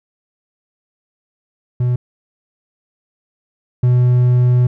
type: tone pair in turn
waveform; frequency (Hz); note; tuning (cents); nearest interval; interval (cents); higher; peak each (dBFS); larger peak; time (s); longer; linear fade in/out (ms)
triangle; 123.47 / 123.91; B2 / B2; 0 / +6; unison; 6; second; -11 / -7; second; 1.8-1.96 / 3.83-4.67; second; 5
effects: none